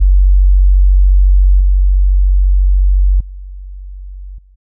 sine tone with level steps, 47.05 Hz, F#1, 30 cents sharp, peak -4 / -6 / -25 / -41 dBFS, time 0-4.56 s, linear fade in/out 20 ms, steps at 1.6 / 3.2 / 4.38 s, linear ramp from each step 5 ms, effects none

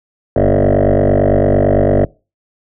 sine tone with frequency modulation, 340 Hz, F4, 46 cents flat, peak -6 dBFS, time 0.36-2.05 s, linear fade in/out 2 ms, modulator 48.9 Hz, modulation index 6.5, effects noise-tail reverb RT60 0.3 s tail -25 dB re dry + tanh soft clip ceiling -7 dBFS

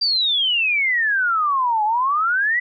sine exponential two-way sweep, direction down then up, 4758 to 830 to 2005 Hz, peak -16 dBFS, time 0.01-2.6 s, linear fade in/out 10 ms, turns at 1.84 s, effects none

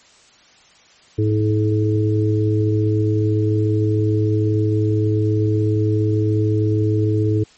harmonic tone, 106.8 Hz, G#2, 49 cents sharp, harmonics 1 / 3 / 4, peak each -16 / -21 / -22 dBFS, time 1.18-7.44 s, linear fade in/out 10 ms, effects white hiss -50 dBFS RMS until 7.57 s + MP3 32 kbps

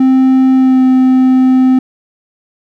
triangle tone with pitch glide, 261.6 to 258.4 Hz, C4 to C4, 0 to -21 cents, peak -3 dBFS, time 0-1.79 s, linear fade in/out 5 ms, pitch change -21 cents, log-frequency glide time 0.55-0.83 s, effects none

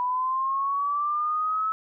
sine linear sweep, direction up, 983 to 1302 Hz, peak -23 dBFS, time 0-1.72 s, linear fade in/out 0 ms, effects none

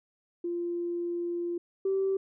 sine tone pair in turn, 346.1 / 386.4 Hz, F4 / G4, -16 / -25 cents, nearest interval major second, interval 191 cents, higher second, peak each -29 / -24 dBFS, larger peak second, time 0.44-1.58 / 1.85-2.17 s, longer first, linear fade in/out 5 ms, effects tanh soft clip ceiling -20 dBFS

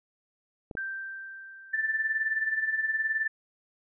clicks, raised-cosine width 2 ms, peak -25 dBFS, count 2, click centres 0.712 / 0.752 s
sine tone with exponential decay, 1568 Hz, G6, in tune, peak -30 dBFS, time 0.77-3.03 s, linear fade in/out 1 ms, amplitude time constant 490 ms
sine tone with tremolo, 1767 Hz, A6, 7 cents sharp, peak -23 dBFS, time 1.73-3.28 s, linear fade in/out 10 ms, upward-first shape sine, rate 19 Hz, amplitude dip 65%
effects none

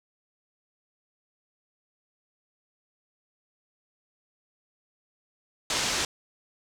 white low-pass noise, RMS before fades -28 dBFS, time 5.7-6.05 s, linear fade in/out 2 ms, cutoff 7100 Hz, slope 24 dB/octave, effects none

